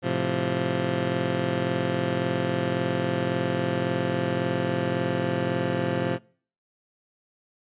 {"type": "chord", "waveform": "15% pulse", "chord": "F major", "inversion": "first", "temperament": "just", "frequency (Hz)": [109.13, 130.96, 174.61], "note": ["A2", "C3", "F3"], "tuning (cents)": [-14, 2, 0], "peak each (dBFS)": [-25, -22, -21], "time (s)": [0.02, 6.19], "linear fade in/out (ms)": 50, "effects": ["noise-tail reverb RT60 0.5 s tail -25 dB re dry", "resampled to 8000 Hz"]}